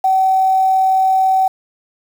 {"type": "tone with quantisation", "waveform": "sine", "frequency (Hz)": 761, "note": "F#5", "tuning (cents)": 48, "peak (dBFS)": -10, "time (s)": [0.04, 1.48], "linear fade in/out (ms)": 5, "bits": 6, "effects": []}